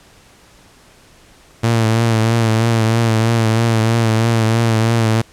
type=tone with vibrato; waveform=sawtooth; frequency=113.4 Hz; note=A#2; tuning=47 cents flat; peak=-8 dBFS; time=1.63-5.22 s; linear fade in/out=10 ms; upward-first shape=triangle; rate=3.1 Hz; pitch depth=54 cents each way; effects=pink hiss -47 dBFS RMS until 5.32 s + low-pass 10000 Hz 12 dB/octave